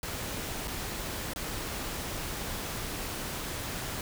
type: noise with dropouts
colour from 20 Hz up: pink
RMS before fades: -36 dBFS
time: 0.03-4.01 s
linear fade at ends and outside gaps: 1 ms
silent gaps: 0.674-0.679 / 1.335-1.36 s
effects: none